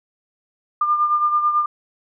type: beating tone pair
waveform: sine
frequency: 1200 / 1209.1 Hz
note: D6 / D#6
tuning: +37 / -50 cents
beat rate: 9.1 Hz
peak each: -16 / -24 dBFS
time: 0.81-1.66 s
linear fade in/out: 5 ms
effects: none